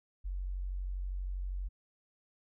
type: tone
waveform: sine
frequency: 46.25 Hz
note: F#1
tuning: in tune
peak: -34 dBFS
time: 0.24-1.69 s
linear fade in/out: 20 ms
effects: none